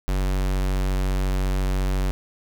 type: tone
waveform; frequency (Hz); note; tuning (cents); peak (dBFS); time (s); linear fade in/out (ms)
square; 47.18; F#1; +34; -21; 0.08-2.11; 0
effects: none